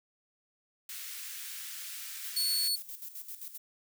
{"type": "high-pass noise", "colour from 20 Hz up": "white", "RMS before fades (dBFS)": -42, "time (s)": [0.89, 2.68], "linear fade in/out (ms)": 2, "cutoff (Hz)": 1500, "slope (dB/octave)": 24}
{"type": "noise with tremolo", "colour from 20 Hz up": "violet", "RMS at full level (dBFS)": -42, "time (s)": [2.23, 3.58], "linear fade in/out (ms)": 10, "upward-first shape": "square", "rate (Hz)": 7.6, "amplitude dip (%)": 65}
{"type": "tone", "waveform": "sawtooth", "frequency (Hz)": 4415, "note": "C#8", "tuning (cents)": -8, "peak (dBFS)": -25, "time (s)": [2.36, 2.76], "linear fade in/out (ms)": 10}
{"effects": []}